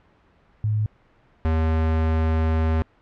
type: tone pair in turn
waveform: sine / square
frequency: 106.8 / 80.01 Hz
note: G#2 / D#2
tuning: +49 / +49 cents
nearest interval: perfect fourth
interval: 500 cents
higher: first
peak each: -19 dBFS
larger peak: neither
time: 0.64-0.86 / 1.45-2.82 s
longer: second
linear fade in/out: 0 ms
effects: pink hiss -58 dBFS RMS until 3.01 s + low-pass 2000 Hz 12 dB/octave